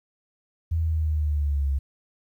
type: linear sweep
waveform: sine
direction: down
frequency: 82.8 to 67.7 Hz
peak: -21 dBFS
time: 0.71-1.79 s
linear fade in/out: 10 ms
effects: 10-bit